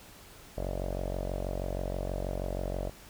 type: tone with low-pass filter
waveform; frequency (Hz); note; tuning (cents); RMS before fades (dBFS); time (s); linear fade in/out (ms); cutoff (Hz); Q
sawtooth; 46.25; F#1; 0; -34; 0.57-2.9; 10; 610; 6.1
effects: pink hiss -52 dBFS RMS until 3.09 s